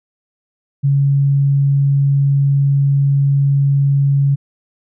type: tone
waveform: sine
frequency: 139.6 Hz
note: C#3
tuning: 13 cents sharp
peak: -10 dBFS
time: 0.83-4.36 s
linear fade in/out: 20 ms
effects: none